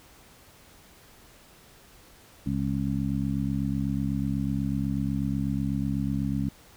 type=harmonic tone; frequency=68.1 Hz; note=C#2; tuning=30 cents flat; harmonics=1 / 2 / 3 / 4; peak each=-34 / -30 / -29 / -31 dBFS; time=2.46-6.49 s; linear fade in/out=5 ms; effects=pink hiss -54 dBFS RMS until 6.76 s